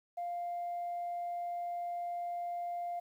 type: tone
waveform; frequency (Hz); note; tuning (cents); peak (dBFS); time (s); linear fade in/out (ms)
sine; 698.5; F5; 0; -34; 0.17-3; 10
effects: tanh soft clip ceiling -32 dBFS + 11-bit